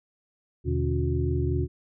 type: tone cluster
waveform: sine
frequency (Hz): 79.2 / 122.4 / 147.4 / 281.1 / 361.3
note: D#2 / B2 / D3 / C#4 / F#4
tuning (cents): +31 / -15 / +7 / +24 / -41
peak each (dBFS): -26 / -29 / -32 / -34 / -30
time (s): 0.64-1.68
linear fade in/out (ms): 50
effects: none